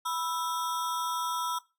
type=ring-modulated tone; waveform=square; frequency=1154 Hz; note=D6; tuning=31 cents flat; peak=-27 dBFS; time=0.05-1.59 s; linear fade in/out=10 ms; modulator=170 Hz; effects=noise-tail reverb RT60 0.3 s tail -22 dB re dry + AAC 64 kbps